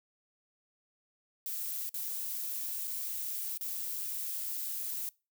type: noise with dropouts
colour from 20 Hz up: violet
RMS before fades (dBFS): -37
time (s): 1.46-5.09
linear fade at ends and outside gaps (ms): 1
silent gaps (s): 1.893-1.942 / 2.873-2.877 / 3.575-3.61
effects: noise-tail reverb RT60 0.3 s tail -24 dB re dry